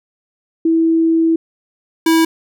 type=tone pair in turn; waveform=sine / square; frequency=327 / 325.6 Hz; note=E4 / E4; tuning=-14 / -21 cents; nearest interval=unison; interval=7 cents; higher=first; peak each=-10 dBFS; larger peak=neither; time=0.65-1.36 / 2.06-2.25 s; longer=first; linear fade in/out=5 ms; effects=none